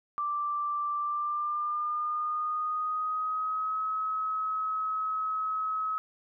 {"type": "tone with pitch glide", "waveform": "sine", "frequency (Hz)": [1174.7, 1281], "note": ["D6", "E6"], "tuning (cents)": [0, -50], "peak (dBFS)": -28, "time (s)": [0.18, 5.98], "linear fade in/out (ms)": 0, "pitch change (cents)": 150, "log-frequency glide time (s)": [0.97, 3.8], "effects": []}